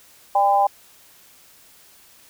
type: tone with amplitude modulation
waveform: sine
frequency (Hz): 801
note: G5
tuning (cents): +37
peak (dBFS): -10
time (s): 0.35-0.67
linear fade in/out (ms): 5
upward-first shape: sine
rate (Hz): 212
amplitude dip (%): 85
effects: white hiss -51 dBFS RMS until 2.29 s